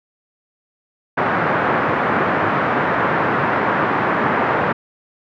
white band-pass noise, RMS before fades -18 dBFS, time 1.17-4.73 s, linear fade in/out 10 ms, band 110 to 1600 Hz, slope 24 dB/octave, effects none

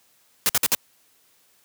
white noise bursts, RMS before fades -19 dBFS, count 4, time 0.46-0.749 s, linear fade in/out 0 ms, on 31 ms, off 55 ms, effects white hiss -61 dBFS RMS until 1.64 s + high-pass 80 Hz 12 dB/octave

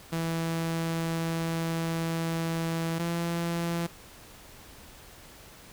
sawtooth tone pair in turn, 164.81 / 169.54 Hz, E3 / E3, 0 / +49 cents, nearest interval unison, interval 49 cents, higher second, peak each -24 dBFS, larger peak neither, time 0.12-2.99 / 2.99-3.87 s, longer first, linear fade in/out 10 ms, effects pink hiss -50 dBFS RMS until 5.72 s

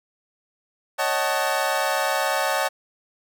25% pulse chord, D# half-diminished seventh, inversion third, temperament equal with one note detuned, 554.4 / 622.3 / 750.3 / 880 Hz, C#5 / D#5 / F#5 / A5, 0 / 0 / +24 / 0 cents, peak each -23 dBFS, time 0.98-2.69 s, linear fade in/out 20 ms, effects none

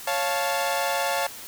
sawtooth chord, Db augmented, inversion none, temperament equal with one note detuned, 554.4 / 698.5 / 877.5 Hz, Db5 / F5 / A5, 0 / 0 / -5 cents, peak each -24 dBFS, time 0.07-1.27 s, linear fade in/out 5 ms, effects white hiss -40 dBFS RMS until 1.47 s

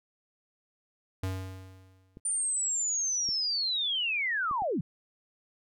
square tone with exponential decay, 94.2 Hz, F#2, 32 cents sharp, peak -29 dBFS, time 1.23-2.2 s, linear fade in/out 5 ms, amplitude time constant 210 ms
clicks, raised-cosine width 3 ms, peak -32 dBFS, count 4, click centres 2.171 / 3.289 / 4.512 / 4.621 s
sine linear sweep, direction down, 9160 to 123.8 Hz, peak -27 dBFS, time 2.25-4.81 s, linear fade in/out 5 ms
effects none

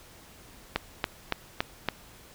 click train, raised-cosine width 0.3 ms, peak -9 dBFS, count 5, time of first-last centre 0.76-1.887 s, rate 3.55 Hz, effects pink hiss -52 dBFS RMS until 2.34 s

